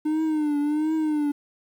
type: tone with vibrato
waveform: triangle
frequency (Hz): 303.2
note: D#4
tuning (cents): -45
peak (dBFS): -19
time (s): 0.05-1.32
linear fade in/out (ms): 10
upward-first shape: triangle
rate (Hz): 1.4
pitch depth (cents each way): 89
effects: 9-bit